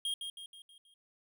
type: tone with echo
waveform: square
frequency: 3236 Hz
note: G#7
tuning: 46 cents flat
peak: -33 dBFS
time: 0.05-0.14 s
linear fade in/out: 2 ms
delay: 160 ms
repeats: 5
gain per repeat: -6 dB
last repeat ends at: 0.94 s
effects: none